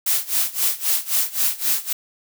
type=noise with tremolo; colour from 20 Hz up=blue; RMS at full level=-18 dBFS; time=0.06-1.93 s; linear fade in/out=5 ms; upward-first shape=sine; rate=3.8 Hz; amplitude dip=90%; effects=none